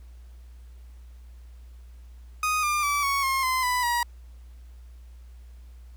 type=tone with pitch steps; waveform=30% pulse; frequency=1244.5 / 1198.6 / 1154.5 / 1111.9 / 1071 / 1031.5 / 993.5 / 956.9 Hz; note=D#6 / D6 / D6 / C#6 / C6 / C6 / B5 / A#5; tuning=0 / +35 / -30 / +5 / +40 / -25 / +10 / +45 cents; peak=-20 dBFS; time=2.43-4.03 s; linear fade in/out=2 ms; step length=200 ms; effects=added 60 Hz sine -43 dBFS peak until 5.96 s + pink hiss -64 dBFS RMS until 5.96 s